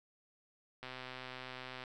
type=click train; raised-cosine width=0.3 ms; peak=-29 dBFS; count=130; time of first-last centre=0.83-1.838 s; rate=128 Hz; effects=none